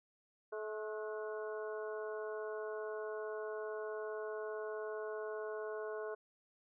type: harmonic tone with a mistuned harmonic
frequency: 215.3 Hz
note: A3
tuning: 37 cents flat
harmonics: 2 / 3 / 4 / 5 / 6 / 7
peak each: -41 / -46 / -56 / -50 / -59 / -51 dBFS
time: 0.52-6.15 s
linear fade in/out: 10 ms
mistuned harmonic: 7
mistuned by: -47 cents
effects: none